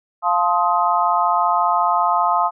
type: chord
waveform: sine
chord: F dominant seventh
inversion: none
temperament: just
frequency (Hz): 698.5 / 873.1 / 1047.7 / 1257.2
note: F5 / A5 / C6 / Eb6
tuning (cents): 0 / -14 / +2 / +18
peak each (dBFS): -20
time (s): 0.22-2.51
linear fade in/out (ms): 50
effects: none